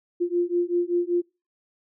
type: beating tone pair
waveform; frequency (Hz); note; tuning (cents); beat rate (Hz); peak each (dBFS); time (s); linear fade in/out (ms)
sine; 347.2 / 352.4; F4 / F4; -10 / +16; 5.2; -24; 0.2-1.22; 20
effects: noise-tail reverb RT60 0.3 s tail -26 dB re dry